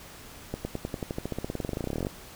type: accelerating click train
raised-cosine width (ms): 2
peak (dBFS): -17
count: 30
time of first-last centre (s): 0.54-2.069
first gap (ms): 110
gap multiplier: 0.94
effects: pink hiss -47 dBFS RMS until 2.35 s